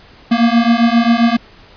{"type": "beating tone pair", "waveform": "square", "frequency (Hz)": [230, 237.5], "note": ["A#3", "A#3"], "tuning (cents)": [-23, 33], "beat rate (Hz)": 7.5, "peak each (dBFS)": -13, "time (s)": [0.31, 1.37], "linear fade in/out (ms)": 10, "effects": ["pink hiss -43 dBFS RMS until 1.76 s", "resampled to 11025 Hz"]}